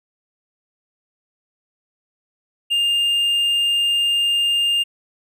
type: tone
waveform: triangle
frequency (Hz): 2809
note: F7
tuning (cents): +9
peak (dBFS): -14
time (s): 2.7-4.84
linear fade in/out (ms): 20
effects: none